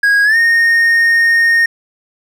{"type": "tone with pitch glide", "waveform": "triangle", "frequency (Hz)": [1645, 1846.5], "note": ["G#6", "A#6"], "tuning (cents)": [-17, -17], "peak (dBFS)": -6, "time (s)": [0.03, 1.66], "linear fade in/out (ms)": 5, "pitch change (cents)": 200, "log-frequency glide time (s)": [0.24, 0.37], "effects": []}